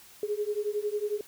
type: beating tone pair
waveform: sine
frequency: 411.8 / 422.8 Hz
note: G#4 / G#4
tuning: -15 / +31 cents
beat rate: 11 Hz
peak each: -31 dBFS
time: 0.23-1.21 s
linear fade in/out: 2 ms
effects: white hiss -53 dBFS RMS until 1.27 s

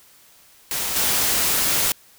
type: noise with level steps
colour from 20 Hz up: white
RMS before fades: -25 / -20 dBFS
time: 0.71-1.92 s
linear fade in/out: 2 ms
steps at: 0.95 s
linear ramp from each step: 20 ms
effects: white hiss -52 dBFS RMS until 2.18 s

